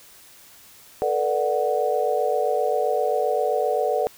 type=chord; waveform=sine; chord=B minor seventh; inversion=third; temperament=equal with one note detuned; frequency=440 / 487.6 / 587.3 / 740 Hz; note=A4 / B4 / D5 / F#5; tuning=0 / -22 / 0 / 0 cents; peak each=-25 dBFS; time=1.02-4.07 s; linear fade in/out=0 ms; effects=white hiss -49 dBFS RMS until 4.17 s